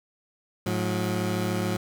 20% pulse tone pair together, 107.25 / 180.5 Hz, A2 / F#3, -44 / -43 cents, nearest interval major sixth, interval 901 cents, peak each -23 dBFS, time 0.66-1.77 s, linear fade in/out 5 ms, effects none

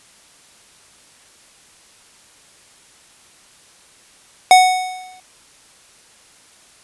square tone with exponential decay, 740 Hz, F#5, in tune, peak -4 dBFS, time 4.51-5.2 s, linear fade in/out 1 ms, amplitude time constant 150 ms, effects white hiss -49 dBFS RMS until 6.83 s + resampled to 24000 Hz

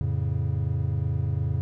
triangle chord, F augmented, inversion none, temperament equal, 87.31 / 110 / 138.59 Hz, F2 / A2 / C#3, 0 / 0 / 0 cents, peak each -26 dBFS, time 0.01-1.61 s, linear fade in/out 0 ms, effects none

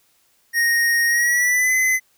square tone with pitch glide, 1864.7 to 2033 Hz, A#6 to B6, 0 to +50 cents, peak -16 dBFS, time 0.53-2 s, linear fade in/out 50 ms, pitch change +150 cents, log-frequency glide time 1.07-1.75 s, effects white hiss -61 dBFS RMS until 2.17 s

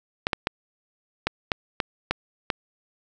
clicks, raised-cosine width 0.3 ms, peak -6 dBFS, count 8, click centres 0.269 / 0.332 / 0.471 / 1.27 / 1.518 / 1.802 / 2.11 / 2.502 s, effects none

